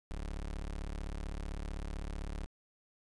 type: tone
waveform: 30% pulse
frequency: 35.7 Hz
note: D1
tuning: 48 cents flat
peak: -35 dBFS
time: 0.11-2.46 s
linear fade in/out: 0 ms
effects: resampled to 24000 Hz + 11-bit